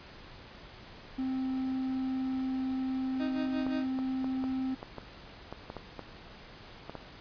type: tone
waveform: triangle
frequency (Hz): 261.6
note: C4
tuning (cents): 0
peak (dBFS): -28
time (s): 1.18-4.75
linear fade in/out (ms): 10
type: tone with tremolo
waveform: 30% pulse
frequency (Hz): 311.1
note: D#4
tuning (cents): 0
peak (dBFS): -31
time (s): 3.19-3.86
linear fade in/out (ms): 20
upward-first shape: sine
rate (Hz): 5.7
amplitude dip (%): 70
type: clicks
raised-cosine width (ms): 1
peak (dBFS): -25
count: 12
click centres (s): 3.666 / 3.989 / 4.244 / 4.44 / 4.829 / 4.983 / 5.526 / 5.701 / 5.767 / 5.993 / 6.896 / 6.953
effects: pink hiss -50 dBFS RMS until 7.2 s + resampled to 11025 Hz